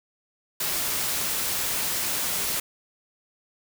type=noise; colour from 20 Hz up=white; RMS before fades=-27 dBFS; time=0.6-2.6 s; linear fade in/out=5 ms; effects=none